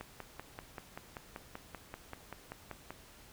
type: click train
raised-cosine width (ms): 0.5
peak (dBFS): -27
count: 16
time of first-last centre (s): 0.01-2.906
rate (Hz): 5.18
effects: pink hiss -57 dBFS RMS until 3.32 s